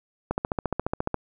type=click train; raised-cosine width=1 ms; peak=-11 dBFS; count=13; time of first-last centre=0.31-1.143 s; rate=14.4 Hz; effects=none